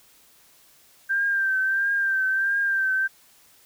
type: tone with vibrato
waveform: sine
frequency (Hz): 1576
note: G6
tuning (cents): +9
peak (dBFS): -20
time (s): 1.09-3.08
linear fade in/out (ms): 20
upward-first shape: triangle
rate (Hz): 1.5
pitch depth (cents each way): 50
effects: white hiss -56 dBFS RMS until 3.65 s